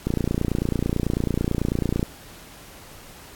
click train, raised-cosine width 3 ms, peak -9 dBFS, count 58, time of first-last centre 0.07-2.029 s, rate 29.1 Hz, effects pink hiss -45 dBFS RMS until 3.35 s + AAC 64 kbps

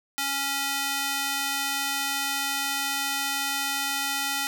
square tone with high-pass filter, 277.2 Hz, C#4, in tune, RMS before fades -28 dBFS, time 0.18-4.47 s, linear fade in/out 0 ms, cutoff 1300 Hz, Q 0.53, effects none

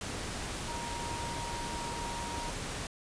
sine tone in noise, 941 Hz, A#5, 16 cents sharp, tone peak -39 dBFS, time 0.68-2.5 s, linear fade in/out 2 ms, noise pink, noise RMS -38 dBFS, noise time 0.01-2.87 s, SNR -4 dB, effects resampled to 22050 Hz

